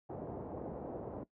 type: low-pass noise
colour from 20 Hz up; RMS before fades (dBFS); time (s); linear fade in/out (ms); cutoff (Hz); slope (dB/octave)
white; -43; 0.09-1.24; 10; 670; 24
effects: noise-tail reverb RT60 0.1 s tail -18 dB re dry + high-pass 60 Hz 12 dB/octave